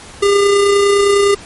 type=tone with amplitude modulation; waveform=square; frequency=402.4 Hz; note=G4; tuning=45 cents sharp; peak=-8 dBFS; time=0.22-1.35 s; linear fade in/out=10 ms; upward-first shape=sine; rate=29.8 Hz; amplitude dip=30%; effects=pink hiss -35 dBFS RMS until 1.45 s + MP3 48 kbps